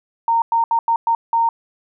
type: tone bursts at uneven times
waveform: sine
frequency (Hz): 921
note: A#5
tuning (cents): -21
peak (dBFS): -13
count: 6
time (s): 0.28-0.42 / 0.52-0.64 / 0.71-0.79 / 0.88-0.96 / 1.07-1.15 / 1.33-1.49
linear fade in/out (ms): 2
effects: none